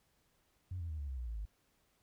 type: tone with pitch steps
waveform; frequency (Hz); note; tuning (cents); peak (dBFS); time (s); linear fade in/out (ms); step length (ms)
sine; 91 / 83.93 / 77.41 / 71.4 / 65.85 / 60.74 / 56.02 / 51.67; F#2 / E2 / D#2 / D2 / C2 / B1 / A1 / G#1; -28 / +32 / -8 / -48 / +12 / -28 / +32 / -8; -37; 0.71-1.454; 5; 93
effects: tanh soft clip ceiling -34 dBFS + pink hiss -75 dBFS RMS until 2.02 s